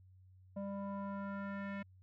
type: tone with low-pass filter sweep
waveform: square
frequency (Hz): 198.5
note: G3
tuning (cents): +22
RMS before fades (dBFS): -42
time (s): 0.56-1.83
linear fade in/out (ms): 10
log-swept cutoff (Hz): 710 to 2100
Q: 2.8
effects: added 93 Hz sine -59 dBFS peak until 2.02 s